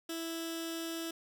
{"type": "tone with notch filter", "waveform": "15% pulse", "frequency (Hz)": 329.6, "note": "E4", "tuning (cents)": 0, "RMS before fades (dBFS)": -39, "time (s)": [0.09, 1.11], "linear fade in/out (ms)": 5, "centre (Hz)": 900, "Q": 0.56, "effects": []}